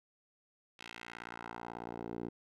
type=tone with band-pass filter sweep; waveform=10% pulse; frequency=58.27 Hz; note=A#1; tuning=in tune; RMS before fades=-45 dBFS; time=0.79-2.29 s; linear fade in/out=5 ms; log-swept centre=3000 to 360 Hz; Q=1.4; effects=none